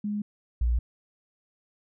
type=tone pair in turn; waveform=sine; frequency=207.7 / 59.2 Hz; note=G#3 / A#1; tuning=0 / +27 cents; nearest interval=octave + minor seventh; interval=2173 cents; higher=first; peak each=-27 / -21 dBFS; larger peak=second; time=0.04-0.22 / 0.61-0.79 s; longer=neither; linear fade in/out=5 ms; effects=none